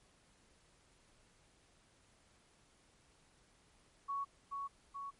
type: tone with echo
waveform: sine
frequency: 1115 Hz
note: C#6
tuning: 10 cents sharp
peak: -36 dBFS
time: 4.08-4.25 s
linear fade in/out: 20 ms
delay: 430 ms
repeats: 2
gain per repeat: -3 dB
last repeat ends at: 5.11 s
effects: pink hiss -69 dBFS RMS until 5.19 s + MP3 48 kbps